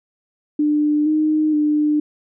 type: tone with pitch steps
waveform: sine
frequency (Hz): 298.5 / 308.2 / 299.8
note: D4 / D#4 / D4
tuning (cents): +28 / -16 / +36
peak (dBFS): -14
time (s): 0.59-2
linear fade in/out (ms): 5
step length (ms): 470
effects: none